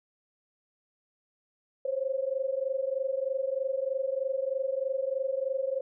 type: tone pair together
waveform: sine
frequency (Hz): 523.3 / 546.5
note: C5 / C#5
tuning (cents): 0 / -25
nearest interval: minor second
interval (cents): 75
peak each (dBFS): -30 / -31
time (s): 1.85-5.81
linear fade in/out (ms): 5
effects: none